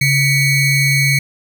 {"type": "ring-modulated tone", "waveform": "square", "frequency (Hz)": 1051, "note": "C6", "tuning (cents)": 7, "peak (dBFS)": -9, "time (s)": [0.01, 1.19], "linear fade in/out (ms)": 5, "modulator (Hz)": 1190, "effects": []}